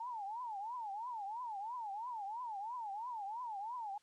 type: tone with vibrato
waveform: sine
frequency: 887 Hz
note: A5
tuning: 14 cents sharp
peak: -40 dBFS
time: 0-3.98 s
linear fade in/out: 5 ms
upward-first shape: triangle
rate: 3 Hz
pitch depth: 250 cents each way
effects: white hiss -72 dBFS RMS until 4.02 s + low-pass 7000 Hz 12 dB/octave